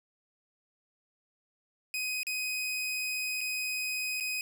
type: tone with dropouts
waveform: sawtooth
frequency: 2509 Hz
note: D#7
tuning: 14 cents sharp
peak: -28 dBFS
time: 1.94-4.41 s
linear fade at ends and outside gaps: 1 ms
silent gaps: 2.232-2.268 / 3.408-3.412 / 4.201-4.207 s
effects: none